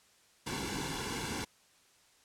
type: noise with comb filter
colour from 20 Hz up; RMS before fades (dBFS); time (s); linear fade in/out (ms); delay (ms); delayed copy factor
pink; -37; 0.46-1.45; 10; 1.6; -0.8
effects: white hiss -65 dBFS RMS until 2.24 s + low-pass 9000 Hz 12 dB/octave